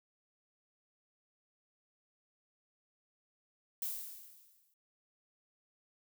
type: noise with exponential decay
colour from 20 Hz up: violet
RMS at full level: -36 dBFS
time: 3.82-4.74 s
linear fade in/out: 2 ms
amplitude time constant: 200 ms
effects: none